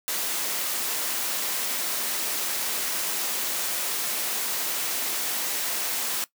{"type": "high-pass noise", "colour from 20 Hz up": "white", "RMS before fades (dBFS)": -28, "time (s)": [0.08, 6.24], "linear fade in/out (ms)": 0, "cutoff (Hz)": 250, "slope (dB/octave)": 12, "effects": ["noise-tail reverb RT60 0.1 s tail -18 dB re dry"]}